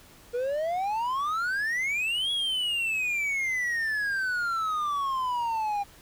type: exponential two-way sweep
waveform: triangle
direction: up then down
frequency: 471.8 to 3358 to 798 Hz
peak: -24 dBFS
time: 0.33-5.84 s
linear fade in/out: 20 ms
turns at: 2.31 s
effects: pink hiss -53 dBFS RMS until 6.01 s